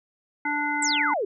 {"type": "harmonic tone", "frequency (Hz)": 293.7, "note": "D4", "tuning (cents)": 0, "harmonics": [1, 3, 5, 7], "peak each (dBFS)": [-31, -28, -30, -28], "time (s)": [0.45, 1.14], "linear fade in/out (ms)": 5}
{"type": "exponential sweep", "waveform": "sine", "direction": "down", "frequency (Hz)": [8372, 370], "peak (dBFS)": -23, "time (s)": [0.82, 1.25], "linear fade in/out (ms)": 5}
{"effects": []}